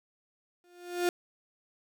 35% pulse tone with exponential growth, 352.9 Hz, F4, 18 cents sharp, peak -21 dBFS, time 0.64-1.09 s, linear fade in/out 1 ms, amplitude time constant 97 ms, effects none

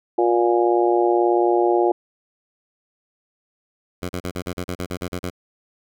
harmonic tone, 118.4 Hz, A#2, 27 cents sharp, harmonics 3 / 4 / 5 / 6 / 7, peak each -17 / -24 / -25 / -23 / -23 dBFS, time 0.18-1.92 s, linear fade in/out 5 ms
10% pulse tone bursts, 89.7 Hz, F2, 47 cents sharp, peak -17 dBFS, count 12, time 4.02-5.302 s, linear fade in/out 10 ms, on 72 ms, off 38 ms
effects none

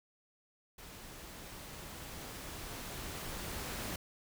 pink noise with level ramp, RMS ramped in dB -51 to -40 dBFS, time 0.78-3.96 s, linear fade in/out 5 ms, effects none

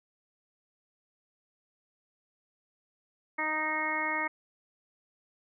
harmonic tone, 310.2 Hz, D#4, 5 cents flat, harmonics 1 / 2 / 3 / 4 / 5 / 6 / 7, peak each -40 / -40 / -35 / -37 / -44 / -34 / -33 dBFS, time 3.38-4.28 s, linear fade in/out 10 ms, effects none

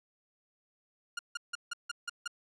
sawtooth tone bursts, 1415 Hz, F6, 22 cents sharp, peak -30 dBFS, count 7, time 1.17-2.277 s, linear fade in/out 5 ms, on 21 ms, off 160 ms, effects resampled to 22050 Hz

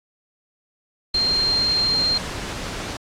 sine tone in noise, 4186 Hz, C8, in tune, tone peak -17 dBFS, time 1.14-2.18 s, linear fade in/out 5 ms, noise pink, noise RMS -30 dBFS, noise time 1.14-2.97 s, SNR +10 dB, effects low-pass 7000 Hz 12 dB/octave + AAC 64 kbps

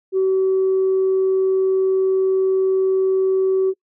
sine tone, 380 Hz, F#4, 46 cents sharp, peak -13 dBFS, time 0.12-3.74 s, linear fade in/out 50 ms, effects noise-tail reverb RT60 0.1 s tail -25 dB re dry + tanh soft clip ceiling -11 dBFS

